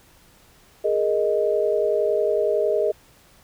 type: chord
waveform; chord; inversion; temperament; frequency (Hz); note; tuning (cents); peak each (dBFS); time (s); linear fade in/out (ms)
sine; Ab suspended second; none; equal; 415.3 / 466.2 / 622.3; Ab4 / Bb4 / Eb5; 0 / 0 / 0; -22 / -24 / -22; 0.84-2.92; 10
effects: pink hiss -54 dBFS RMS until 3.43 s